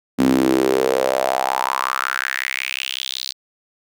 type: tone with high-pass filter sweep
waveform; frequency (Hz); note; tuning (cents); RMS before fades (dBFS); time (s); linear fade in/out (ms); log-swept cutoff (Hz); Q
sawtooth; 65.41; C2; 0; -20; 0.18-3.33; 20; 240 to 4400; 4.9
effects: none